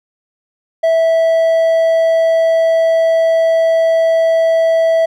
triangle tone, 655 Hz, E5, 11 cents flat, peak -7 dBFS, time 0.83-5.06 s, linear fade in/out 10 ms, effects none

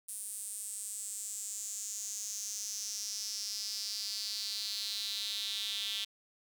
square tone with high-pass filter sweep, 103.83 Hz, G#2, in tune, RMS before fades -39 dBFS, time 0.08-6.05 s, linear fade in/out 10 ms, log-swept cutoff 9400 to 3400 Hz, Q 5.3, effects none

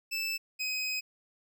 25% pulse tone pair in turn, 2637 / 2520 Hz, E7 / D#7, 0 / +21 cents, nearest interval minor second, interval 79 cents, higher first, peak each -27 dBFS, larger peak neither, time 0.11-0.38 / 0.59-1.01 s, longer second, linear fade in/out 20 ms, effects none

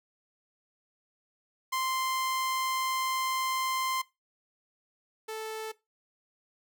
sawtooth tone pair in turn, 1044 / 438.9 Hz, C6 / A4, -4 / -4 cents, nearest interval octave + minor third, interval 1500 cents, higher first, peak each -25 / -31 dBFS, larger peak first, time 1.72-4.02 / 5.28-5.72 s, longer first, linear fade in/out 10 ms, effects noise-tail reverb RT60 0.2 s tail -18 dB re dry

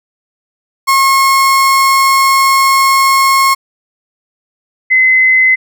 35% pulse / sine tone pair in turn, 1083 / 2044 Hz, C#6 / C7, -41 / -41 cents, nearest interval major seventh, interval 1100 cents, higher second, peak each -5 dBFS, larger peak neither, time 0.87-3.55 / 4.9-5.56 s, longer first, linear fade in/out 20 ms, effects none

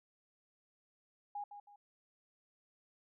sine tone with echo, 819 Hz, G#5, 24 cents flat, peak -39 dBFS, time 1.35-1.44 s, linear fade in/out 5 ms, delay 160 ms, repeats 2, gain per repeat -9 dB, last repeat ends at 1.76 s, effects none

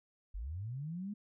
sine linear sweep, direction up, 41.38 to 212.5 Hz, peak -38 dBFS, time 0.34-1.14 s, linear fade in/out 10 ms, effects none

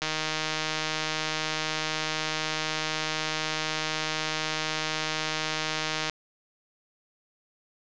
click train, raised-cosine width 0.2 ms, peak -11 dBFS, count 949, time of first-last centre 0.02-6.097 s, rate 156 Hz, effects resampled to 16000 Hz + 8-bit

